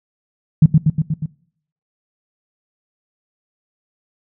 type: tone with echo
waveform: sine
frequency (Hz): 155.56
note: D#3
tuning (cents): 0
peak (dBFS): -3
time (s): 0.62-0.66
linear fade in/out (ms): 5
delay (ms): 120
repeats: 5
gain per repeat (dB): -3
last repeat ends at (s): 1.26
effects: noise-tail reverb RT60 0.6 s tail -21 dB re dry